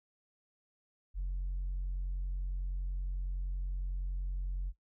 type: tone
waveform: sine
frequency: 45.38 Hz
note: F#1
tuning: 33 cents flat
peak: -31 dBFS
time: 1.14-4.73 s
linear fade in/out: 50 ms
effects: noise-tail reverb RT60 0.1 s tail -18 dB re dry + tanh soft clip ceiling -31 dBFS